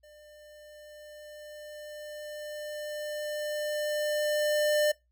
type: tone with level ramp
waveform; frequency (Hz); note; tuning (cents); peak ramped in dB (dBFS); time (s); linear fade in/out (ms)
square; 599; D5; +34; -53 to -23; 0.03-4.92; 10
effects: noise-tail reverb RT60 0.2 s tail -21 dB re dry + added 60 Hz sine -68 dBFS peak until 5.11 s